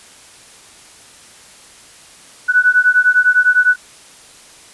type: beating tone pair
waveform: sine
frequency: 1480 / 1489.9 Hz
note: F#6 / F#6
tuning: 0 / +12 cents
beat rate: 9.9 Hz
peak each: -12 dBFS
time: 2.48-3.76 s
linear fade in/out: 20 ms
effects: white hiss -42 dBFS RMS until 4.73 s + resampled to 24000 Hz